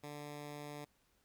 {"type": "tone", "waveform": "10% pulse", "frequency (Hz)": 146.9, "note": "D3", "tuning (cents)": 1, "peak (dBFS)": -37, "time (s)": [0.03, 0.85], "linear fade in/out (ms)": 10, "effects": ["pink hiss -75 dBFS RMS until 1.24 s"]}